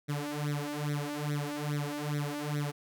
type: tone with flanger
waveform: sawtooth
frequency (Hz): 146.83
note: D3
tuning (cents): 0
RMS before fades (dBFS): -34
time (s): 0.08-2.72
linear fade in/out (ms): 20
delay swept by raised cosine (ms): 0.51 to 3.41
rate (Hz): 2.4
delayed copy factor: +0.9
effects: none